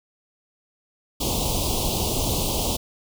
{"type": "band-stop noise", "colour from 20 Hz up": "pink", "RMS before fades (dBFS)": -24, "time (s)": [1.2, 2.77], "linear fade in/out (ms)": 10, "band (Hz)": [1000, 2800], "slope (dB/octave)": 48, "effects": []}